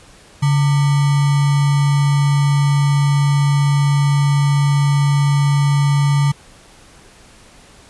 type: tone with sample-and-hold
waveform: sine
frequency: 142.2 Hz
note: C#3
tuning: 45 cents sharp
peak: -11 dBFS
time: 0.42-6.32 s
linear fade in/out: 10 ms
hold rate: 1050 Hz
effects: pink hiss -45 dBFS RMS until 7.89 s + resampled to 24000 Hz